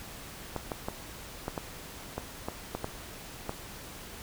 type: clicks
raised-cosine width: 1 ms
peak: -18 dBFS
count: 10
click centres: 0.563 / 0.718 / 0.885 / 1.481 / 1.578 / 2.18 / 2.485 / 2.75 / 2.844 / 3.494 s
effects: pink hiss -45 dBFS RMS until 4.22 s